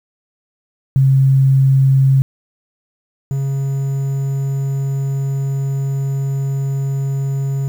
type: tone pair in turn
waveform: sine / triangle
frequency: 134.5 / 137.09 Hz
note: C3 / C#3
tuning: +48 / -19 cents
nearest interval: unison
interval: 33 cents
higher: second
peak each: -8 / -14 dBFS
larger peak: first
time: 0.96-2.22 / 3.31-7.68 s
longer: second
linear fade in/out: 0 ms
effects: 7-bit